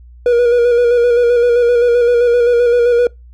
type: tone with vibrato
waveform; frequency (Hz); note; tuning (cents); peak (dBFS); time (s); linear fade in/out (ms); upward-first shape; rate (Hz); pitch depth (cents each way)
triangle; 480; B4; -49; -6; 0.26-3.07; 2; square; 7.7; 27
effects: noise-tail reverb RT60 0.2 s tail -25 dB re dry + added 60 Hz sine -36 dBFS peak until 3.33 s